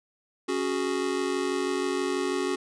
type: chord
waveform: square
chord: C# suspended fourth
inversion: none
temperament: just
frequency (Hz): 277.2 / 369.6 / 415.8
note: C#4 / F#4 / G#4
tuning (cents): 0 / -2 / +2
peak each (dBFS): -32 / -29 / -33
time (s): 0.48-2.56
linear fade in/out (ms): 10
effects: resampled to 22050 Hz